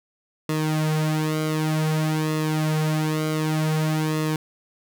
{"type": "tone with flanger", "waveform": "sawtooth", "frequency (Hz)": 155.56, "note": "D#3", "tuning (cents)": 0, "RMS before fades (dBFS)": -23, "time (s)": [0.49, 4.36], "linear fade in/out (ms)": 2, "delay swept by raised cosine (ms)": [1.3, 5.3], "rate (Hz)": 0.54, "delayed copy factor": -0.75, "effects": []}